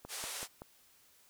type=click train; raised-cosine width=1 ms; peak=-31 dBFS; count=4; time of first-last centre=0.05-0.619 s; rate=5.27 Hz
type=band-pass noise; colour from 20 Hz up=white; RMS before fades=-42 dBFS; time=0.08-0.48 s; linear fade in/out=50 ms; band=440 to 11000 Hz; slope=24 dB/octave
effects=white hiss -65 dBFS RMS until 1.29 s